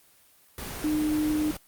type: tone in noise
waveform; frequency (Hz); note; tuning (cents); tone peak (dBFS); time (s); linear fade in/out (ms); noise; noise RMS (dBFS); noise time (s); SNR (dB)
sine; 304.7; D#4; -36; -23; 0.84-1.51; 2; pink; -36; 0.58-1.57; +10
effects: white hiss -59 dBFS RMS until 1.67 s + Opus 24 kbps